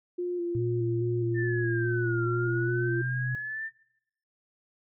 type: tone with vibrato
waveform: sine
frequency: 350.1 Hz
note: F4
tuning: 4 cents sharp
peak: -28 dBFS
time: 0.18-3.02 s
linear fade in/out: 10 ms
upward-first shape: square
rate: 2.4 Hz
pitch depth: 23 cents each way
type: tone with pitch glide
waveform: sine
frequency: 117.7 to 126.15 Hz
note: A#2 to B2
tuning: +17 to +37 cents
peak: -28 dBFS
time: 0.55-3.35 s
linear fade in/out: 0 ms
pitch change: +120 cents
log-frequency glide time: 2.17-3.09 s
type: linear two-way sweep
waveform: sine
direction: down then up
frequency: 1800 to 1362 to 1800 Hz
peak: -32 dBFS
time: 1.34-3.71 s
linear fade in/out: 50 ms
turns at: 2.29 s
effects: noise-tail reverb RT60 0.8 s tail -24 dB re dry